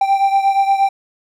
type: beating tone pair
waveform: triangle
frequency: 784 / 792.5 Hz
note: G5 / G5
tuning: 0 / +19 cents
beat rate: 8.5 Hz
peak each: -11 / -16 dBFS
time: 0.01-0.89 s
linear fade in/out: 5 ms
effects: none